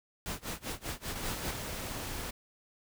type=noise with tremolo; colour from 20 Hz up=pink; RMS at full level=-36 dBFS; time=0.26-1.51 s; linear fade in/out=0 ms; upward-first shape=sine; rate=5.1 Hz; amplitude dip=95%
type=noise; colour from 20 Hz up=pink; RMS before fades=-39 dBFS; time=1.15-2.31 s; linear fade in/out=10 ms
effects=none